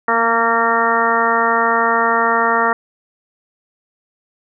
harmonic tone with a mistuned harmonic, 229.9 Hz, A#3, 24 cents flat, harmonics 1 / 2 / 3 / 4 / 5 / 6 / 7 / 8, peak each -26 / -21 / -21 / -19 / -19 / -19 / -30 / -20 dBFS, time 0.08-2.73 s, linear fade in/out 2 ms, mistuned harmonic 1, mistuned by +25 cents, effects none

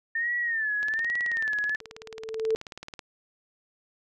sine tone with vibrato, 1802 Hz, A6, 41 cents sharp, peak -25 dBFS, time 0.15-1.76 s, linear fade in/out 5 ms, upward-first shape sine, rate 1.2 Hz, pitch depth 120 cents each way
click train, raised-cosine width 0.2 ms, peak -22 dBFS, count 41, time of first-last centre 0.83-2.992 s, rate 18.5 Hz
sine tone with exponential growth, 442.6 Hz, A4, 10 cents sharp, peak -20 dBFS, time 1.81-2.55 s, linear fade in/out 0 ms, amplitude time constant 160 ms
effects none

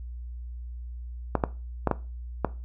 clicks, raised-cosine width 1 ms, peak -8 dBFS, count 5, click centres 1.353 / 1.438 / 1.873 / 1.913 / 2.447 s, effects noise-tail reverb RT60 0.3 s tail -17 dB re dry + added 60 Hz sine -35 dBFS peak until 2.64 s

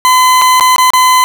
40% pulse tone with dropouts, 1017 Hz, C6, 50 cents flat, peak -4 dBFS, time 0.05-1.24 s, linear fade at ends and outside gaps 0 ms, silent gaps 0.415-0.419 / 0.598-0.608 / 0.761-0.782 / 0.904-0.935 s, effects none

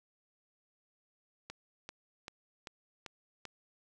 click train, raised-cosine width 0.2 ms, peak -26 dBFS, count 6, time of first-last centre 1.5-3.453 s, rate 2.56 Hz, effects none

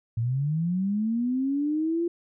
sine linear sweep, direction up, 110 to 346.7 Hz, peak -23 dBFS, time 0.17-2.08 s, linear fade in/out 5 ms, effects none

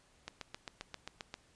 click train, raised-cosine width 0.2 ms, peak -24 dBFS, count 9, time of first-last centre 0.28-1.341 s, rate 7.54 Hz, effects pink hiss -67 dBFS RMS until 1.55 s + resampled to 22050 Hz

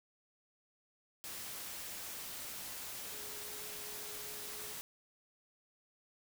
sine tone in noise, 420 Hz, G#4, 19 cents sharp, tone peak -55 dBFS, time 3.12-4.73 s, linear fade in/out 0 ms, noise white, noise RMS -45 dBFS, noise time 1.24-4.81 s, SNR -13 dB, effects none

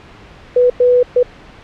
sine tone bursts at uneven times, 493.9 Hz, B4, in tune, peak -7 dBFS, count 3, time 0.56-0.7 / 0.8-1.03 / 1.16-1.23 s, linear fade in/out 5 ms, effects pink hiss -39 dBFS RMS until 1.63 s + low-pass 3000 Hz 12 dB/octave

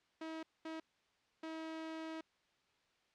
sawtooth tone bursts at uneven times, 320.6 Hz, E4, 48 cents flat, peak -39 dBFS, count 3, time 0.21-0.43 / 0.65-0.8 / 1.43-2.21 s, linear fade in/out 5 ms, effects white hiss -75 dBFS RMS until 3.14 s + low-pass 4000 Hz 12 dB/octave

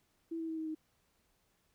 sine tone with pitch steps, 329.6 / 325.4 / 321.3 / 317.3 / 313.3 Hz, E4 / E4 / E4 / D#4 / D#4, 0 / -22 / -44 / +34 / +12 cents, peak -36 dBFS, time 0.31-0.75 s, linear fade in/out 10 ms, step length 88 ms, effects pink hiss -75 dBFS RMS until 1.74 s

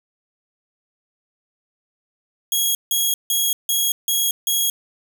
10% pulse tone bursts, 3308 Hz, G#7, 8 cents flat, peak -9 dBFS, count 6, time 2.52-4.7 s, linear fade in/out 2 ms, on 230 ms, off 160 ms, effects none

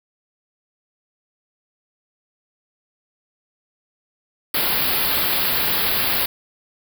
white band-stop noise, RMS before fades -20 dBFS, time 4.54-6.26 s, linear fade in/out 5 ms, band 4900 to 11000 Hz, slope 96 dB/octave, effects none

